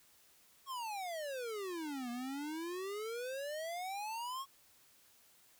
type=exponential two-way sweep; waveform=square; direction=down then up; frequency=1108.7 to 236.1 to 1108.7 Hz; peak=-40 dBFS; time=0.66-4.46 s; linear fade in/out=50 ms; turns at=2.1 s; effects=white hiss -66 dBFS RMS until 5.59 s